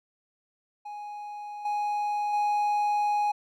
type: tone with level steps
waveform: triangle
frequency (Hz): 830.6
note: G#5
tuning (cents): 0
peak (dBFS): -34 / -24 / -21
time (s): 0.85-3.32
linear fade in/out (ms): 10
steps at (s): 1.65 / 2.33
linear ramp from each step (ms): 5
effects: none